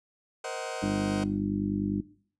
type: chord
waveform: sawtooth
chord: C half-diminished seventh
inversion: third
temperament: just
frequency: 470.9 / 523.3 / 627.9 / 753.5 Hz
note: Bb4 / C5 / Eb5 / Gb5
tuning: +18 / 0 / +16 / +31 cents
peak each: -35 dBFS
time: 0.44-1.24 s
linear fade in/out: 5 ms
type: harmonic tone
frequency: 50 Hz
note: G1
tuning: 35 cents sharp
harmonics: 1 / 2 / 3 / 4 / 5 / 6 / 7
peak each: -41 / -36 / -41 / -30 / -40 / -30 / -39 dBFS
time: 0.82-2.01 s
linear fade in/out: 10 ms
effects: noise-tail reverb RT60 0.5 s tail -19 dB re dry + resampled to 22050 Hz

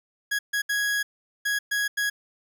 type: tone bursts at uneven times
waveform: 40% pulse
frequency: 1661.2 Hz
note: G#6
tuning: in tune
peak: -22 dBFS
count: 6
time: 0.31-0.39 / 0.53-0.62 / 0.69-1.03 / 1.45-1.59 / 1.71-1.88 / 1.97-2.1 s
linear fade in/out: 10 ms
effects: none

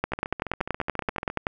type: two click trains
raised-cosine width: 0.5 ms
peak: -17 / -9 dBFS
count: 18 / 16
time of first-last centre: 0.12-1.301 / 0.04-1.469 s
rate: 14.4 / 10.5 Hz
effects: none

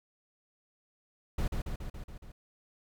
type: noise with echo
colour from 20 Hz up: brown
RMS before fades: -30 dBFS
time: 1.38-1.48 s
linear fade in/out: 5 ms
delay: 140 ms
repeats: 6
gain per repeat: -3 dB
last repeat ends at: 2.32 s
effects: none

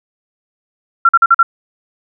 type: tone bursts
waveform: sine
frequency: 1365 Hz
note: F6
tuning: 40 cents flat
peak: -4 dBFS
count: 5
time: 1.05-1.43 s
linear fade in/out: 5 ms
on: 40 ms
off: 45 ms
effects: none

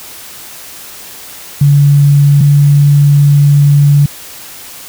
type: tone pair in turn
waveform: sine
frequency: 142.9 / 143.7 Hz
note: D3 / D3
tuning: -47 / -37 cents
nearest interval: unison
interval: 10 cents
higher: second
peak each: -3 dBFS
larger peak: neither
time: 1.61-2.41 / 2.41-4.06 s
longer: second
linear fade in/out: 5 ms
effects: white hiss -30 dBFS RMS until 4.88 s

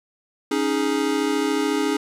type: chord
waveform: square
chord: C# suspended second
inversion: none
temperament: equal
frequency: 277.2 / 311.1 / 415.3 Hz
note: C#4 / D#4 / G#4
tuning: 0 / 0 / 0 cents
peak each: -25 dBFS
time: 0.51-1.97 s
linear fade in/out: 5 ms
effects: low-pass 10000 Hz 12 dB/octave + 9-bit

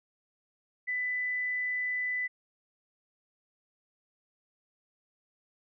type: tone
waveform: sine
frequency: 1995 Hz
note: B6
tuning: 17 cents sharp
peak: -29 dBFS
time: 0.87-2.28 s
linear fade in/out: 20 ms
effects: none

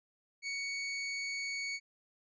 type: tone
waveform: sawtooth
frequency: 2231 Hz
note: C#7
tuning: 11 cents sharp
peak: -32 dBFS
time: 0.42-1.8 s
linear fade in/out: 50 ms
effects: resampled to 16000 Hz

